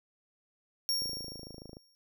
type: tone with exponential decay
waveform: 40% pulse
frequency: 5550 Hz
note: F8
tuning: 12 cents flat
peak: -26 dBFS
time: 0.89-1.95 s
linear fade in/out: 0 ms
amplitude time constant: 230 ms
type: click train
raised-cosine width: 2 ms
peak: -33 dBFS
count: 21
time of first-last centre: 1.02-1.769 s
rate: 26.7 Hz
effects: none